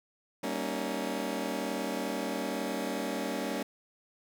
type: chord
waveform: 20% pulse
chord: Eb dominant seventh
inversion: first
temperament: just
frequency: 194.45 / 233.3 / 280 / 311.1 Hz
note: G3 / Bb3 / Db4 / Eb4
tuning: -14 / +2 / +18 / 0 cents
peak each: -33 / -32 / -31 / -35 dBFS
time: 0.43-3.63 s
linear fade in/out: 5 ms
effects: none